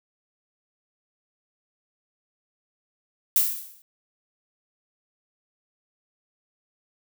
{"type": "noise with exponential decay", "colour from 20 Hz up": "violet", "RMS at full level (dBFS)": -17, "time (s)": [3.36, 3.82], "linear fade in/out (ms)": 1, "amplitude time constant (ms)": 100, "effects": []}